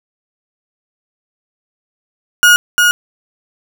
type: tone with echo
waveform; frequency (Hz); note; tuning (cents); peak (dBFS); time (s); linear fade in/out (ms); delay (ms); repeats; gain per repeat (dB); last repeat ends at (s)
35% pulse; 1441; F#6; -46; -3; 2.43-2.56; 0; 350; 1; -3; 2.91
effects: none